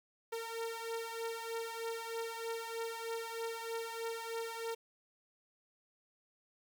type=beating tone pair; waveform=sawtooth; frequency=455.9 / 459.1 Hz; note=A#4 / A#4; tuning=-39 / -26 cents; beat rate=3.2 Hz; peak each=-37 / -39 dBFS; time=0.32-4.75 s; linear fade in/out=10 ms; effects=11-bit